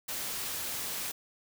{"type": "noise", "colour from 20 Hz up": "white", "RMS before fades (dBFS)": -36, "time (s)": [0.08, 1.12], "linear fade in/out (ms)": 10, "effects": []}